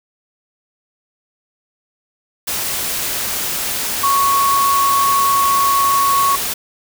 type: tone in noise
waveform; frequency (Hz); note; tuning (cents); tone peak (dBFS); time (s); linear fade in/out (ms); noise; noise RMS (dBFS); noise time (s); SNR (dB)
sine; 1108.7; C#6; 0; -12; 4.03-6.36; 10; white; -21; 2.47-6.54; +6
effects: none